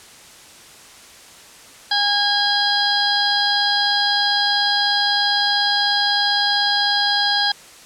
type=harmonic tone; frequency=817 Hz; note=G#5; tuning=29 cents flat; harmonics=1 / 2 / 4 / 5 / 6; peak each=-22 / -22 / -22 / -22 / -22 dBFS; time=1.91-7.52 s; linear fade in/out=5 ms; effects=white hiss -43 dBFS RMS until 7.85 s + low-pass 9000 Hz 12 dB/octave